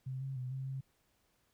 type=tone with pitch steps; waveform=sine; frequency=130.8 / 134.8 / 126.8 / 132.9 / 133.8 Hz; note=C3 / C#3 / B2 / C3 / C3; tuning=0 / -48 / +46 / +27 / +39 cents; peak=-37 dBFS; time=0.06-0.81 s; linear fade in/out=10 ms; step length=150 ms; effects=pink hiss -75 dBFS RMS until 1.53 s